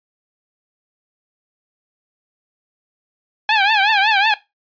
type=tone with vibrato; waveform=15% pulse; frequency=830.6 Hz; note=G#5; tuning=in tune; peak=-6 dBFS; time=3.49-4.34 s; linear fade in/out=2 ms; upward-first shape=triangle; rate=5.4 Hz; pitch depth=150 cents each way; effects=noise-tail reverb RT60 0.2 s tail -17 dB re dry + resampled to 11025 Hz